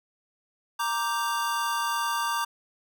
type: chord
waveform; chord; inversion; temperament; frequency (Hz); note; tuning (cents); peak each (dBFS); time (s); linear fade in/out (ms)
square; G minor; first; equal; 932.3 / 1174.7 / 1568; Bb5 / D6 / G6; 0 / 0 / 0; -30 / -30 / -34; 0.79-2.45; 10
effects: none